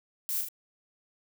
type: noise with echo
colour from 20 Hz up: violet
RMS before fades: -32 dBFS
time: 0.29-0.41 s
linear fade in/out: 0 ms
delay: 38 ms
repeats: 2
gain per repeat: -4 dB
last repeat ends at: 0.486 s
effects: none